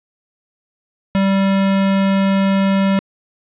square tone, 194.7 Hz, G3, 12 cents flat, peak -13 dBFS, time 1.15-2.99 s, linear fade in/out 0 ms, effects resampled to 8000 Hz + 9-bit

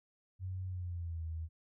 sine tone with pitch glide, 93 to 80.96 Hz, F#2 to E2, +9 to -31 cents, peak -37 dBFS, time 0.39-1.49 s, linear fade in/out 50 ms, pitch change -240 cents, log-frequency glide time 0.67-1.24 s, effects none

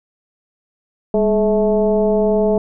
sine tone with frequency modulation, 425 Hz, G#4, 40 cents sharp, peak -12 dBFS, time 1.14-2.58 s, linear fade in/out 2 ms, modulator 223 Hz, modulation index 1.2, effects none

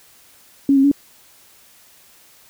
sine tone with pitch steps, 277.4 / 270.9 / 283.3 Hz, C#4 / C#4 / C#4, +1 / -40 / +38 cents, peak -10 dBFS, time 0.69-0.915 s, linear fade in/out 2 ms, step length 75 ms, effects white hiss -50 dBFS RMS until 2.49 s

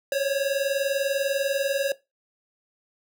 square tone pair together, 540.9 / 561 Hz, C#5 / C#5, -43 / +21 cents, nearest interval minor second, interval 64 cents, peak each -26 dBFS, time 0.12-1.92 s, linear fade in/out 2 ms, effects noise-tail reverb RT60 0.2 s tail -18 dB re dry

